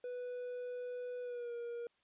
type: tone with pitch glide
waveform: triangle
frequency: 493.9 to 473.5 Hz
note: B4 to A#4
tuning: 0 to +27 cents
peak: -38 dBFS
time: 0.04-1.87 s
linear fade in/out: 2 ms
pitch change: -73 cents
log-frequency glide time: 1.22-1.53 s
effects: white hiss -75 dBFS RMS until 2.03 s + resampled to 8000 Hz